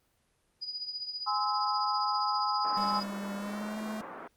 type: tone with tremolo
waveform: sine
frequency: 4928 Hz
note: D#8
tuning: 17 cents flat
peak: -32 dBFS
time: 0.61-3.04 s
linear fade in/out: 20 ms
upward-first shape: triangle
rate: 15 Hz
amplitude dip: 75%
type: chord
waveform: sine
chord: Ab augmented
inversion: none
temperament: just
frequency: 830.6 / 1038.3 / 1297.8 Hz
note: Ab5 / C6 / E6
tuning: 0 / -14 / -27 cents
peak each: -32 dBFS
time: 1.26-3.01 s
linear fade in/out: 20 ms
type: band-pass noise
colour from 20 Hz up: white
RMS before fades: -44 dBFS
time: 2.64-4.28 s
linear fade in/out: 10 ms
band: 200 to 1400 Hz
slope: 24 dB/octave
type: tone with pitch glide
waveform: square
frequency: 200.3 to 215.9 Hz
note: G3 to A3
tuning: +38 to -33 cents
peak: -36 dBFS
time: 2.77-4.01 s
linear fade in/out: 2 ms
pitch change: +129 cents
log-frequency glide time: 3.35-3.79 s
effects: pink hiss -72 dBFS RMS until 4.36 s + Opus 24 kbps